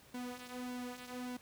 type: tone with flanger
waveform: sawtooth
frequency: 248.3 Hz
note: B3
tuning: 9 cents sharp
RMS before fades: -44 dBFS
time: 0.14-1.37 s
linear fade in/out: 5 ms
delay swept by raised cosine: 1.6 to 4.2 ms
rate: 1.7 Hz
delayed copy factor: -0.65
effects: pink hiss -61 dBFS RMS until 1.41 s + high-pass 60 Hz 12 dB/octave